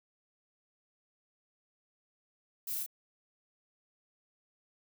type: noise with echo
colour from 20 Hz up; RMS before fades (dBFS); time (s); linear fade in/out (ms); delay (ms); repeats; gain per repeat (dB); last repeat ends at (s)
violet; -38; 2.67-2.83; 5; 33; 1; -2; 2.863
effects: none